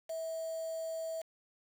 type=tone with quantisation; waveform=sine; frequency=650 Hz; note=E5; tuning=24 cents flat; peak=-36 dBFS; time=0.09-1.22 s; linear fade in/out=10 ms; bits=8; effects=none